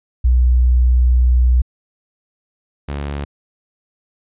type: tone pair in turn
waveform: sine / sawtooth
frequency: 61.74 / 71.41 Hz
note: B1 / D2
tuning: 0 / -48 cents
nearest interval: minor third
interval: 252 cents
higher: second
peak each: -9 / -18 dBFS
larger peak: first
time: 0.24-1.62 / 2.88-3.25 s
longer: first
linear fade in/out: 10 ms
effects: resampled to 8000 Hz